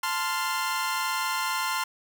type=chord; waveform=sawtooth; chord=F major; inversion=first; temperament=equal with one note detuned; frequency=880 / 1041.7 / 1396.9 Hz; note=A5 / C6 / F6; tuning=0 / -8 / 0 cents; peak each=-29 / -25 / -28 dBFS; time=0.03-1.84 s; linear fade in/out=5 ms; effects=none